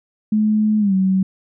sine tone with pitch glide, 214 to 189.55 Hz, A3 to F#3, -48 to +42 cents, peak -13 dBFS, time 0.32-1.23 s, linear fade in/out 5 ms, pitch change -210 cents, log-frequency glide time 0.79-0.94 s, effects none

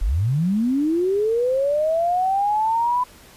sine linear sweep, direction up, 34 to 1004 Hz, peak -17 dBFS, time 0.01-3.04 s, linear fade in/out 10 ms, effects pink hiss -47 dBFS RMS until 3.36 s + resampled to 32000 Hz

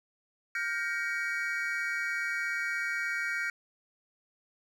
triangle chord, G half-diminished seventh, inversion third, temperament just, 1411.2 / 1568 / 1881.6 / 2258 Hz, F6 / G6 / Bb6 / Db7, +18 / 0 / +16 / +31 cents, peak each -34 dBFS, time 0.55-3.5 s, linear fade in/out 2 ms, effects none

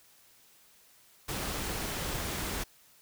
pink noise, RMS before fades -35 dBFS, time 1.28-2.64 s, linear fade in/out 10 ms, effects white hiss -61 dBFS RMS until 3.01 s

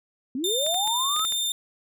sine linear sweep, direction up, 238.5 to 1318.5 Hz, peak -26 dBFS, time 0.35-1.25 s, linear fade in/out 2 ms
sawtooth tone, 3608 Hz, A7, 43 cents sharp, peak -21 dBFS, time 0.44-1.52 s, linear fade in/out 2 ms
clicks, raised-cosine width 0.2 ms, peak -20 dBFS, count 7, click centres 0.665 / 0.744 / 0.875 / 1.164 / 1.195 / 1.251 / 1.323 s
effects none

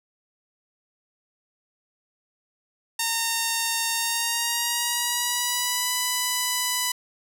5% pulse tone with pitch glide, 917 to 994.2 Hz, A#5 to B5, -29 to +11 cents, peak -11 dBFS, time 2.99-6.92 s, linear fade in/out 5 ms, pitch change +140 cents, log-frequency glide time 3.93-5.93 s, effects none

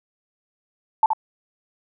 sine tone with echo, 880 Hz, A5, in tune, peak -11 dBFS, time 1.03-1.06 s, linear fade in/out 2 ms, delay 73 ms, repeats 1, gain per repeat -6 dB, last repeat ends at 1.133 s, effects none

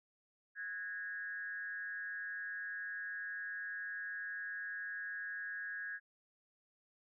sine tone with frequency modulation, 1648 Hz, G#6, 14 cents flat, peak -40 dBFS, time 0.55-6 s, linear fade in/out 50 ms, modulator 167 Hz, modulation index 0.63, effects none

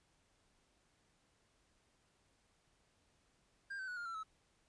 triangle tone with pitch steps, 1600 / 1533.9 / 1470.6 / 1409.9 / 1351.7 / 1295.9 Hz, G6 / G6 / F#6 / F6 / E6 / E6, +35 / -38 / -11 / +16 / +43 / -30 cents, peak -40 dBFS, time 3.7-4.234 s, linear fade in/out 10 ms, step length 89 ms, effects pink hiss -75 dBFS RMS until 4.68 s + resampled to 22050 Hz

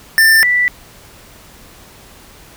square / sine tone pair in turn, 1786 / 1968.9 Hz, A6 / B6, +25 / -6 cents, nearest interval major second, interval 169 cents, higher second, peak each -7 / -10 dBFS, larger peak first, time 0.18-0.43 / 0.43-0.68 s, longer neither, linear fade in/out 0 ms, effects pink hiss -41 dBFS RMS until 2.56 s

